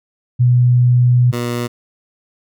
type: tone pair in turn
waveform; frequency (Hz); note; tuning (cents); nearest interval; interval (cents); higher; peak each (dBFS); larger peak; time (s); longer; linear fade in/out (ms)
sine / 15% pulse; 123.3 / 120.28; B2 / B2; -2 / -45; unison; 43; first; -8 / -12; first; 0.39-1.32 / 1.32-1.68; first; 20
effects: none